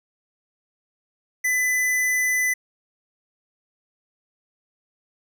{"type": "tone", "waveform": "square", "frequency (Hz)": 2004, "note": "B6", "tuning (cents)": 25, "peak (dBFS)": -20, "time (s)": [1.44, 2.54], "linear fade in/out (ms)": 10, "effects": []}